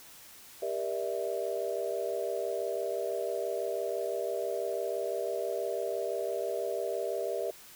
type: chord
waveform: sine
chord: E half-diminished seventh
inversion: first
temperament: just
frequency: 395.6 / 474.7 / 593.3 / 659.3 Hz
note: G4 / Bb4 / D5 / E5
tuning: +16 / +31 / +18 / 0 cents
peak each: -36 / -36 / -36 / -36 dBFS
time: 0.62-7.51 s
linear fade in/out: 5 ms
effects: white hiss -52 dBFS RMS until 7.75 s